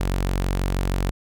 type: tone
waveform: sawtooth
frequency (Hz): 46.25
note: F#1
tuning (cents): 0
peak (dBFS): -17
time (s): 0-1.11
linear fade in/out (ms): 10
effects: none